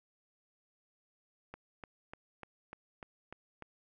click train, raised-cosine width 0.5 ms, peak -30 dBFS, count 8, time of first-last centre 1.54-3.623 s, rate 3.36 Hz, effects none

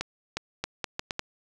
accelerating click train, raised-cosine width 0.2 ms, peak -12 dBFS, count 7, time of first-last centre 0.01-1.194 s, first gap 360 ms, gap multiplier 0.75, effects none

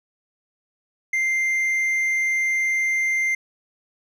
sine tone with hard clipping, 2093 Hz, C7, in tune, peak -20 dBFS, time 1.13-3.35 s, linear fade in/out 5 ms, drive 3 dB, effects none

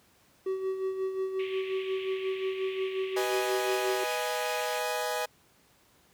triangle tone with tremolo, 380.4 Hz, F#4, 48 cents sharp, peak -25 dBFS, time 0.46-4.04 s, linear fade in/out 5 ms, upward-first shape sine, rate 5.6 Hz, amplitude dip 55%
pink band-pass noise, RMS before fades -44 dBFS, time 1.39-4.8 s, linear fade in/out 5 ms, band 2100 to 3200 Hz, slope 48 dB/octave
sawtooth chord, G# minor, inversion first, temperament equal, 493.9 / 622.3 / 830.6 Hz, B4 / D#5 / G#5, 0 / 0 / 0 cents, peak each -30 dBFS, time 3.16-5.26 s, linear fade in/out 10 ms
effects pink hiss -63 dBFS RMS until 6.13 s + high-pass 80 Hz 12 dB/octave

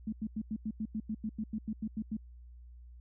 sine tone bursts, 216.9 Hz, A3, 25 cents flat, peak -32 dBFS, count 15, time 0.07-2.169 s, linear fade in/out 5 ms, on 55 ms, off 91 ms, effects added 60 Hz sine -49 dBFS peak until 3 s

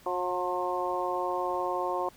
harmonic tone with a mistuned harmonic, 180.3 Hz, F#3, 45 cents flat, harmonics 2 / 3 / 4 / 5 / 6, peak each -34 / -34 / -34 / -34 / -34 dBFS, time 0.06-2.09 s, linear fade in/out 2 ms, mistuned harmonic 6, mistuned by -24 cents, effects pink hiss -56 dBFS RMS until 2.16 s

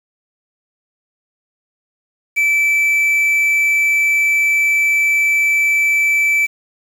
triangle tone with quantisation, 2318 Hz, D7, 23 cents flat, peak -10 dBFS, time 2.36-6.47 s, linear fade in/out 20 ms, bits 6, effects none

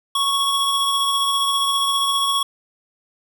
square tone pair together, 1108.7 / 3341 Hz, C#6 / G#7, 0 / +10 cents, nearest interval octave + perfect fifth, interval 1910 cents, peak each -21 dBFS, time 0.15-2.43 s, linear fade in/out 5 ms, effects none

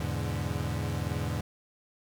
35% pulse chord, E dominant seventh, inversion none, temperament equal, 82.41 / 103.83 / 123.47 / 146.83 Hz, E2 / G#2 / B2 / D3, 0 / 0 / 0 / 0 cents, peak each -33 / -33 / -35 / -34 dBFS, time 0-1.41 s, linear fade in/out 5 ms, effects none

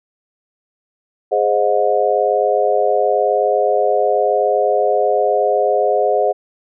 sine chord, Ab dominant seventh, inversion none, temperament equal with one note detuned, 415.3 / 523.3 / 622.3 / 721.4 Hz, Ab4 / C5 / Eb5 / Gb5, 0 / 0 / 0 / -44 cents, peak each -18 dBFS, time 1.31-6.33 s, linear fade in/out 20 ms, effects none

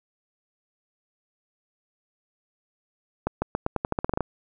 accelerating click train, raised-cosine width 1 ms, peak -10 dBFS, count 13, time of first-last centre 3.27-4.207 s, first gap 150 ms, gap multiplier 0.87, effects none

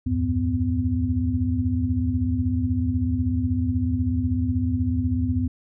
sine tone cluster, 76.3 / 88.7 / 104.9 / 252.7 Hz, D#2 / F2 / G#2 / B3, -33 / +27 / +18 / +40 cents, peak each -29 / -25 / -27 / -24 dBFS, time 0.06-5.48 s, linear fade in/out 10 ms, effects none

